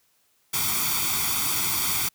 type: noise with comb filter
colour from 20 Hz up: white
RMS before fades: -25 dBFS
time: 0.53-2.09 s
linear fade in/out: 10 ms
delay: 0.87 ms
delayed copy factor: +0.75
effects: white hiss -66 dBFS RMS until 2.14 s + high-pass 60 Hz 12 dB/octave